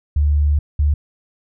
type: tone pair in turn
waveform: sine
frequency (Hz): 73.42 / 73.42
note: D2 / D2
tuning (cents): 0 / 0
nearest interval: unison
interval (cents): 0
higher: neither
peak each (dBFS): -12 / -12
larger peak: neither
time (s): 0.16-0.59 / 0.79-0.94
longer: first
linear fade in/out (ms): 5
effects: none